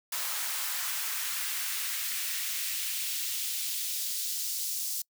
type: noise with high-pass filter sweep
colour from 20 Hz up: white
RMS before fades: -33 dBFS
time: 0.12-5.02 s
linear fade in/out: 5 ms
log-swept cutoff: 890 to 5500 Hz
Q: 1.1
effects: noise-tail reverb RT60 0.1 s tail -26 dB re dry